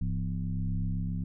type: tone with frequency modulation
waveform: sine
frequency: 100.9 Hz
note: G#2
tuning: 49 cents flat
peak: -28 dBFS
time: 0.01-1.24 s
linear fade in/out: 5 ms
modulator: 67.7 Hz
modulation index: 1.4
effects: none